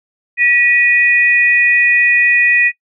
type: tone pair together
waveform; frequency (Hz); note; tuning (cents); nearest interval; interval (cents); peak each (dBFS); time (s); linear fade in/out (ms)
sine; 1930.8 / 2474; B6 / D#7; -40 / -10; major third; 430; -11; 0.37-2.72; 50
effects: noise-tail reverb RT60 0.1 s tail -23 dB re dry